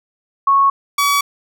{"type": "tone pair in turn", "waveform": ["sine", "sawtooth"], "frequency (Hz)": [1103, 1137.3], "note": ["C#6", "C#6"], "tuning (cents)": [-9, 44], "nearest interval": "minor second", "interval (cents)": 53, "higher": "second", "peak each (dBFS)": -9, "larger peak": "neither", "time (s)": [[0.47, 0.7], [0.98, 1.21]], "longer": "neither", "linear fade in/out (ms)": 5, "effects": []}